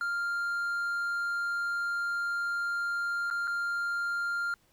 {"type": "tone with dropouts", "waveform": "triangle", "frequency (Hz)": 1396.9, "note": "F6", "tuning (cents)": 0, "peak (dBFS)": -27, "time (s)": [0.01, 4.54], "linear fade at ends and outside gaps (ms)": 1, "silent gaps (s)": [[3.302, 3.31], [3.473, 3.477]], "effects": ["pink hiss -67 dBFS RMS until 4.72 s"]}